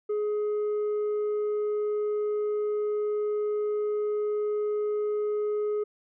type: tone with tanh clipping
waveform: sine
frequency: 419.6 Hz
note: G#4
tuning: 18 cents sharp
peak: -26 dBFS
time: 0.09-5.84 s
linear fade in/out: 10 ms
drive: 3 dB
effects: none